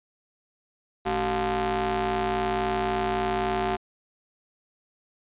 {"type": "ring-modulated tone", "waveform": "sawtooth", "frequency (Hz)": 164.81, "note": "E3", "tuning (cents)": 0, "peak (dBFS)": -17, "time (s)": [1.05, 3.77], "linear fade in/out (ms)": 20, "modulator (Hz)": 545, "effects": ["resampled to 8000 Hz"]}